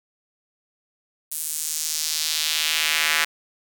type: tone with high-pass filter sweep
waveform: square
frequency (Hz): 77.78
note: D#2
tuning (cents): 0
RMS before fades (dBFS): -24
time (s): 1.31-3.25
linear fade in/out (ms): 10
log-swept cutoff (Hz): 10000 to 1800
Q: 1.5
effects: none